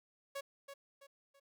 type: tone with echo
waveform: sawtooth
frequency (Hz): 556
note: C#5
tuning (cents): +5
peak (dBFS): -36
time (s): 0.35-0.41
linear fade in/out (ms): 10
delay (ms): 330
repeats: 3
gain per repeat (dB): -8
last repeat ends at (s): 1.4
effects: none